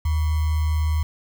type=tone with sample-and-hold; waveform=sine; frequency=77.7 Hz; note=D#2; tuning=2 cents flat; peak=-18 dBFS; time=0.05-1.03 s; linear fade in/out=5 ms; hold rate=1050 Hz; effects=none